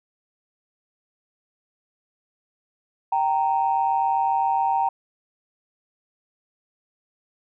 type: tone pair together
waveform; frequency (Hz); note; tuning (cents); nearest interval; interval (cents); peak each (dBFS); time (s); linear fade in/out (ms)
sine; 779.5 / 927; G5 / A#5; -10 / -10; minor third; 300; -21; 3.12-4.89; 5
effects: tanh soft clip ceiling -11 dBFS